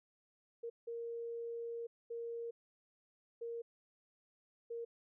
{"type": "tone bursts at uneven times", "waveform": "sine", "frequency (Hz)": 466.2, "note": "A#4", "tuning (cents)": 0, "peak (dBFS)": -40, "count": 5, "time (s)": [[0.63, 0.7], [0.87, 1.87], [2.1, 2.51], [3.41, 3.62], [4.7, 4.85]], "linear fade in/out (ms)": 10, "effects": []}